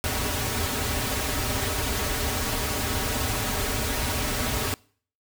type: noise with comb filter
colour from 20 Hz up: pink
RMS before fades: -27 dBFS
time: 0.04-4.74 s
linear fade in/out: 0 ms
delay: 5.8 ms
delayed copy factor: -0.8
effects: noise-tail reverb RT60 0.5 s tail -24 dB re dry